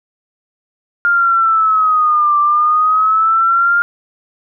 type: linear two-way sweep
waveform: sine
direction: down then up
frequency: 1409 to 1174.7 to 1409 Hz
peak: -9 dBFS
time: 1.05-3.82 s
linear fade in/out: 0 ms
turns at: 2.39 s
effects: none